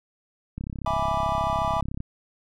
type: click train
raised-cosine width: 5 ms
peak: -20 dBFS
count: 49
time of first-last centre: 0.58-2.004 s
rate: 33.7 Hz
type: chord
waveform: triangle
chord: E dominant seventh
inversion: none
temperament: equal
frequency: 659.3 / 830.6 / 987.8 / 1174.7 Hz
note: E5 / G#5 / B5 / D6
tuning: 0 / 0 / 0 / 0 cents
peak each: -27 dBFS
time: 0.86-1.81 s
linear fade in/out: 2 ms
effects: none